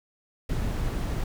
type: noise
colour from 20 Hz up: brown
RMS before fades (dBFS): -28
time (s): 0.49-1.24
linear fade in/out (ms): 5
effects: none